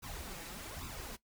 pink noise with flanger, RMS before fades -45 dBFS, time 0.02-1.17 s, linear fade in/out 20 ms, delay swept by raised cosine 0.8 to 6.1 ms, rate 1.2 Hz, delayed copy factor +0.7, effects noise-tail reverb RT60 0.1 s tail -17 dB re dry

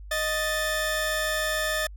sawtooth tone pair together, 622.3 / 1760 Hz, D#5 / A6, 0 / 0 cents, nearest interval octave + tritone, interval 1800 cents, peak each -24 dBFS, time 0.11-1.87 s, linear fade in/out 5 ms, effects added 50 Hz sine -39 dBFS peak until 1.96 s

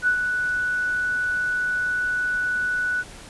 sine tone with ADSR envelope, 1480 Hz, F#6, in tune, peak -15 dBFS, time 0.02-3.04 s, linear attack 52 ms, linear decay 86 ms, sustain -6 dB, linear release 43 ms, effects pink hiss -42 dBFS RMS until 3.29 s + resampled to 24000 Hz

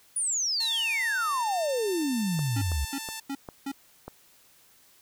sine exponential sweep, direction down, 9956 to 65.5 Hz, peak -25 dBFS, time 0.16-2.85 s, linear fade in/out 5 ms
5% pulse tone with pitch glide, 909 to 888.2 Hz, A#5 to A5, -44 to +16 cents, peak -23 dBFS, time 0.6-3.2 s, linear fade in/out 5 ms, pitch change -40 cents, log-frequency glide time 0.72-2.74 s
clicks, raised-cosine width 1 ms, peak -24 dBFS, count 5, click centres 2.392 / 2.718 / 3.088 / 3.488 / 4.08 s
square tone bursts, 275.7 Hz, C#4, 9 cents flat, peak -31 dBFS, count 4, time 2.56-3.718 s, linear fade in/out 5 ms, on 57 ms, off 310 ms
effects white hiss -59 dBFS RMS until 5.01 s

